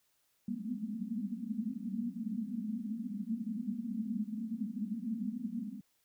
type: band-pass noise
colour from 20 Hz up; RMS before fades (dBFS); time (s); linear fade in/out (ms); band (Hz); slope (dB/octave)
white; -38; 0.48-5.81; 5; 200 to 240; 96
effects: white hiss -75 dBFS RMS until 6.04 s